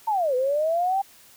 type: linear two-way sweep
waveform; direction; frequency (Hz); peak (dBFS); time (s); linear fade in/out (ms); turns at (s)
sine; down then up; 914 to 493.9 to 797; -20; 0.07-1.02; 10; 0.35
effects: white hiss -52 dBFS RMS until 1.36 s